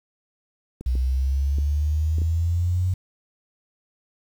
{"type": "clicks", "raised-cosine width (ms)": 3, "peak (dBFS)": -22, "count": 5, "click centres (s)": [0.81, 0.954, 1.585, 2.184, 2.218]}
{"type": "exponential sweep", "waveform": "sine", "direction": "up", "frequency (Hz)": [61.74, 92.9], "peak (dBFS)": -19, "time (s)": [0.86, 2.94], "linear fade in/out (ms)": 5}
{"effects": ["8-bit"]}